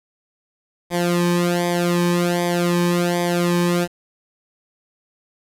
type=tone with flanger; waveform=sawtooth; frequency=174.61 Hz; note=F3; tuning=in tune; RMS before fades=-19 dBFS; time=0.9-3.88 s; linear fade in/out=50 ms; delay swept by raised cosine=0.72 to 1.48 ms; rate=1.3 Hz; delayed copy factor=-0.95; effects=resampled to 32000 Hz + 7-bit